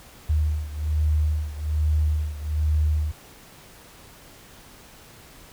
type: beating tone pair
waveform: sine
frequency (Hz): 76 / 77.2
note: D#2 / D#2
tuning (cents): -40 / -13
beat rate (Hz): 1.2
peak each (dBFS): -22 / -25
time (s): 0.29-3.12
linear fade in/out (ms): 10
effects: pink hiss -48 dBFS RMS until 5.52 s